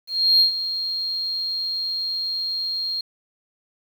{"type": "tone with ADSR envelope", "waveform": "sine", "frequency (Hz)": 4228, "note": "C8", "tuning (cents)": 17, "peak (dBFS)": -10, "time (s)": [0.07, 3.01], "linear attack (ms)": 330, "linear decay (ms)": 110, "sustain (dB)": -13, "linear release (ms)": 5, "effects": ["tanh soft clip ceiling -9 dBFS", "8-bit"]}